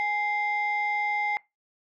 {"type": "tone pair together", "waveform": "sine", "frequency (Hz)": [830.6, 2093], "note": ["G#5", "C7"], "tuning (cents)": [0, 0], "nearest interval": "octave + major third", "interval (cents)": 1600, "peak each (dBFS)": -26, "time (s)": [0, 1.37], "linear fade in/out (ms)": 0, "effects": ["noise-tail reverb RT60 0.2 s tail -21 dB re dry", "tanh soft clip ceiling -19 dBFS"]}